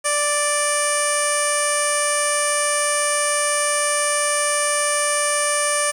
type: tone with low-pass filter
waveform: 15% pulse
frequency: 587.3 Hz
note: D5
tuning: in tune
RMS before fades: -20 dBFS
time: 0.04-5.92 s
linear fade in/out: 20 ms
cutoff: 8800 Hz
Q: 9.5
effects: 7-bit